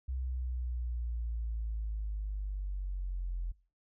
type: linear sweep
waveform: sine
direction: down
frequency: 64.9 to 42.86 Hz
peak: -32 dBFS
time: 0.08-3.52 s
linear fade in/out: 10 ms
effects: noise-tail reverb RT60 0.4 s tail -23 dB re dry + tanh soft clip ceiling -28 dBFS